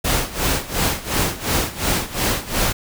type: noise with tremolo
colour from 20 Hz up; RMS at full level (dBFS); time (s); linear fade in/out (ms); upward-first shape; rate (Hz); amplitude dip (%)
pink; -18; 0.04-2.73; 10; sine; 2.8; 85
effects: none